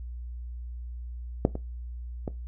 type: clicks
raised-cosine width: 2 ms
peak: -6 / -20 / -17 dBFS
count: 3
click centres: 1.451 / 1.554 / 2.278 s
effects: noise-tail reverb RT60 0.2 s tail -18 dB re dry + added 60 Hz sine -35 dBFS peak until 2.47 s